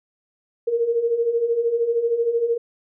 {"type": "beating tone pair", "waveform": "sine", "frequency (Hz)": [456.7, 469.7], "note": ["A#4", "A#4"], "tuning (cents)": [-36, 13], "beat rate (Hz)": 13, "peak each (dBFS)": [-25, -19], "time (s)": [0.67, 2.58], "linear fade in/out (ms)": 10, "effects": []}